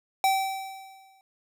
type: tone with exponential decay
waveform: square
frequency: 772 Hz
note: G5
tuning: 27 cents flat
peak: -19 dBFS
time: 0.24-1.21 s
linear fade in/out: 1 ms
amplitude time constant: 210 ms
effects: none